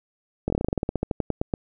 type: slowing click train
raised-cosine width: 2 ms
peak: -10 dBFS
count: 19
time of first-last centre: 0.48-1.538 s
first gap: 21 ms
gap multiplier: 1.11
effects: none